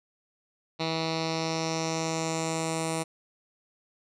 10% pulse tone with low-pass filter sweep, 161.9 Hz, E3, 31 cents flat, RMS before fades -30 dBFS, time 0.79-3.04 s, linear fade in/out 20 ms, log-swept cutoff 4100 to 9100 Hz, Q 3.5, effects none

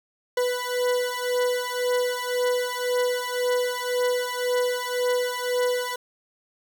40% pulse beating tone pair, 493.9 / 495.8 Hz, B4 / B4, 0 / +7 cents, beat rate 1.9 Hz, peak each -25 dBFS, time 0.37-5.96 s, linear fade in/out 5 ms, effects none

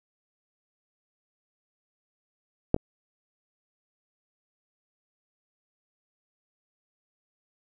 clicks, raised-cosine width 2 ms, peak -6 / -22 dBFS, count 2, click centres 2.744 / 2.764 s, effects none

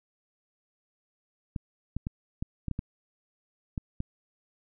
clicks, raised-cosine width 5 ms, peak -19 dBFS, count 9, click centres 1.562 / 1.966 / 2.069 / 2.425 / 2.683 / 2.713 / 2.791 / 3.778 / 4.004 s, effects none

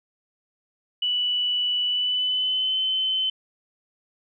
sine tone with pitch glide, 2960 to 3059 Hz, F#7 to G7, 0 to -43 cents, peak -21 dBFS, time 1.02-3.3 s, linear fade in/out 5 ms, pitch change +57 cents, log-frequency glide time 1.85-2.79 s, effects none

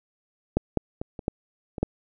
clicks, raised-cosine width 2 ms, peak -7 / -8 / -17 / -22 / -11 / -20 / -9 dBFS, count 7, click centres 0.57 / 0.773 / 1.015 / 1.192 / 1.281 / 1.782 / 1.83 s, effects none

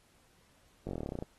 slowing click train, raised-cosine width 2 ms, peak -24 dBFS, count 14, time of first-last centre 0.87-1.224 s, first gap 20 ms, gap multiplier 1.05, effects pink hiss -67 dBFS RMS until 1.38 s + AAC 32 kbps

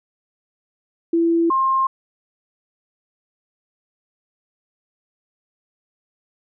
sine tone pair in turn, 334.6 / 1062.3 Hz, E4 / C6, +26 / +26 cents, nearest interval octave + minor sixth, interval 2000 cents, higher second, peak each -14 / -15 dBFS, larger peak first, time 1.13-1.5 / 1.5-1.87 s, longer neither, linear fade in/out 5 ms, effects none

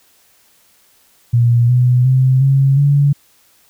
sine tone with pitch steps, 119 / 124.48 / 130.22 / 136.22 / 142.5 Hz, A#2 / B2 / C3 / C#3 / C#3, +36 / +14 / -8 / -30 / +48 cents, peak -8 dBFS, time 1.33-3.13 s, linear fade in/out 10 ms, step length 360 ms, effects white hiss -53 dBFS RMS until 3.69 s

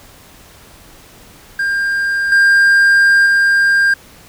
triangle tone with level steps, 1600 Hz, G6, 35 cents sharp, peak -12 / -5 / -7 dBFS, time 1.59-3.94 s, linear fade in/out 5 ms, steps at 2.32 / 3.26 s, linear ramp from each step 2 ms, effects pink hiss -42 dBFS RMS until 4.28 s

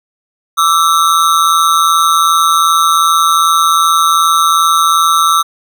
square ring-modulated tone, 1244.5 Hz, D#6, in tune, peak -5 dBFS, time 0.57-5.43 s, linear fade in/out 20 ms, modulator 81.3 Hz, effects none

